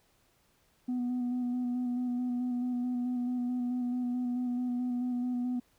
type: tone with vibrato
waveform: sine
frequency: 246.9 Hz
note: B3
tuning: in tune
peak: -27 dBFS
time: 0.88-5.6 s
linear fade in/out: 10 ms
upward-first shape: square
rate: 4.6 Hz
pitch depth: 17 cents each way
effects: tanh soft clip ceiling -28 dBFS + pink hiss -69 dBFS RMS until 5.78 s